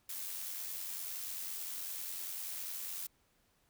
blue noise with amplitude modulation, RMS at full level -40 dBFS, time 0.09-3.07 s, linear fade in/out 5 ms, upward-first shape sine, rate 90 Hz, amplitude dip 40%, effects pink hiss -73 dBFS RMS until 3.69 s

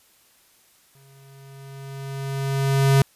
square tone with exponential growth, 136.7 Hz, C#3, 24 cents flat, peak -13 dBFS, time 0.95-3.02 s, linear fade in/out 2 ms, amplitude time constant 450 ms, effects white hiss -58 dBFS RMS until 3.15 s + resampled to 32000 Hz

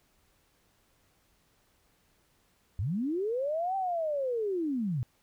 sine linear two-way sweep, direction up then down, 79.9 to 784 to 112 Hz, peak -28 dBFS, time 2.79-5.03 s, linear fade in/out 0 ms, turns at 3.76 s, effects pink hiss -69 dBFS RMS until 5.22 s

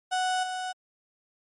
35% pulse tone with level steps, 740 Hz, F#5, in tune, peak -23 / -29 dBFS, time 0.11-0.73 s, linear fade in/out 20 ms, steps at 0.43 s, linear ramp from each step 5 ms, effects MP3 48 kbps

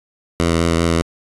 10% pulse tone with vibrato, 83.7 Hz, E2, 27 cents sharp, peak -6 dBFS, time 0.4-1.02 s, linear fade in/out 0 ms, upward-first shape triangle, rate 5.1 Hz, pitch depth 25 cents each way, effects resampled to 24000 Hz

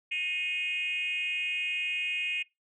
sine tone with frequency modulation, 2500 Hz, D#7, 8 cents sharp, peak -28 dBFS, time 0.11-2.43 s, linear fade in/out 10 ms, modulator 334 Hz, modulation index 0.89, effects noise-tail reverb RT60 0.2 s tail -22 dB re dry + tanh soft clip ceiling -24 dBFS

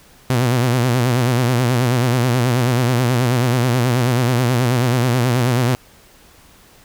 sawtooth tone with vibrato, 123.47 Hz, B2, in tune, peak -10 dBFS, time 0.3-5.75 s, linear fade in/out 0 ms, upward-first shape sine, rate 9.3 Hz, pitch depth 94 cents each way, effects pink hiss -48 dBFS RMS until 6.84 s

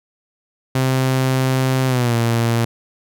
sawtooth tone with pitch glide, 130.81 to 116.54 Hz, C3 to A#2, 0 to 0 cents, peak -11 dBFS, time 0.75-2.65 s, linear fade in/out 5 ms, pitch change -200 cents, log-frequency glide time 1.87-2.15 s, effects none

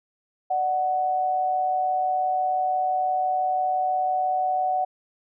sine tone pair together, 598 / 743.9 Hz, D5 / F#5, +31 / +9 cents, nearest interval major third, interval 378 cents, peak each -31 / -21 dBFS, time 0.5-4.85 s, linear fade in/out 10 ms, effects none

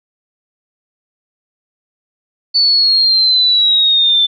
sine linear sweep, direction down, 4500 to 3520 Hz, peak -8 dBFS, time 2.54-4.27 s, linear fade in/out 20 ms, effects none

